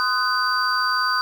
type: tone cluster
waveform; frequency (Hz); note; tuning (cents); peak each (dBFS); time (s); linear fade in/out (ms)
sine; 1031 / 1246 / 1496 / 4684; C6 / D#6 / F#6 / D8; -26 / +2 / +19 / -5; -26 / -23 / -23 / -25; 0-1.21; 0
effects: 7-bit